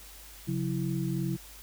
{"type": "tone cluster", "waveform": "sine", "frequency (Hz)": [137.8, 180.5, 328.4], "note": ["C#3", "F#3", "E4"], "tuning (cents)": [-10, -43, -6], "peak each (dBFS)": [-31, -32, -35], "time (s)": [0.47, 1.37], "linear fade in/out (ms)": 20, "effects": ["added 50 Hz sine -51 dBFS peak until 1.62 s", "white hiss -50 dBFS RMS until 1.62 s"]}